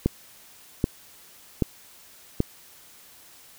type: click train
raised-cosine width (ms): 3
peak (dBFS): -7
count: 4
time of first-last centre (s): 0.06-2.404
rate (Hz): 1.28
effects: white hiss -51 dBFS RMS until 3.58 s